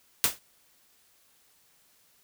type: noise with exponential decay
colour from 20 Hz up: white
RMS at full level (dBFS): -19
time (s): 0.24-0.39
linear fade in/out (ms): 0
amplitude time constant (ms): 32
effects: white hiss -64 dBFS RMS until 2.23 s